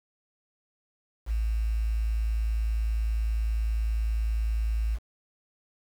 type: tone with quantisation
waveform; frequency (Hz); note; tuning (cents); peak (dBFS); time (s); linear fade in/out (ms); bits
sine; 55; A1; 0; -24; 1.26-4.99; 50; 8
effects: none